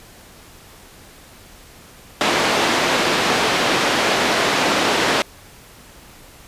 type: band-pass noise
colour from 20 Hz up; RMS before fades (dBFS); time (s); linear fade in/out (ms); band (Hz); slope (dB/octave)
pink; -18; 2.21-5.22; 0; 300 to 4500; 12
effects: pink hiss -44 dBFS RMS until 6.47 s + resampled to 32000 Hz